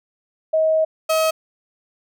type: tone pair in turn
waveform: sine / 35% pulse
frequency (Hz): 634 / 637.2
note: D#5 / D#5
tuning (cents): +32 / +41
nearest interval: unison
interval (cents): 9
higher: second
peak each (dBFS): -14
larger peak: neither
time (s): 0.53-0.85 / 1.09-1.31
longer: first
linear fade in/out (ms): 10
effects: none